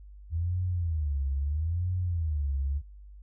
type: tone with vibrato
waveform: sine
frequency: 78.9 Hz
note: D#2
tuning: 25 cents sharp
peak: -26 dBFS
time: 0.3-2.82 s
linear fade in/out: 50 ms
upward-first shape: sine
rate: 0.76 Hz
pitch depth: 250 cents each way
effects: added 50 Hz sine -45 dBFS peak until 3.22 s